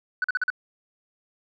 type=tone bursts; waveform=sine; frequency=1495 Hz; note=F#6; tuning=17 cents sharp; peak=-19 dBFS; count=5; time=0.22-0.502 s; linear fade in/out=2 ms; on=22 ms; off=43 ms; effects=tanh soft clip ceiling -19 dBFS